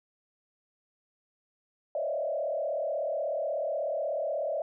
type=tone with frequency modulation; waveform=sine; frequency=608 Hz; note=D#5; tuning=40 cents flat; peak=-28 dBFS; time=1.95-4.62 s; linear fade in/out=2 ms; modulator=36.4 Hz; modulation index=1.7; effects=none